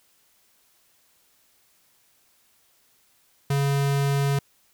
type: tone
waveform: square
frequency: 140 Hz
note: C#3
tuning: 18 cents sharp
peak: -21 dBFS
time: 3.5-4.39 s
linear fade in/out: 5 ms
effects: white hiss -63 dBFS RMS until 4.73 s